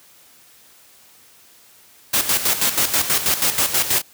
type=noise with tremolo; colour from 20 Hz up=white; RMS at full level=-17 dBFS; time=2.13-4.02 s; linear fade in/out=10 ms; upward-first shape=square; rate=6.2 Hz; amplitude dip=65%; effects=white hiss -50 dBFS RMS until 4.13 s + high-pass 60 Hz 12 dB/octave